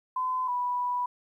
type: tone pair in turn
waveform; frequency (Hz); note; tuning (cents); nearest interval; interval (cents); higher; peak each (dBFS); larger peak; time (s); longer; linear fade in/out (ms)
sine; 1019 / 984; C6 / B5; -46 / -7; minor second; 61; first; -26; neither; 0.16-0.48 / 0.48-1.06; second; 5
effects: 11-bit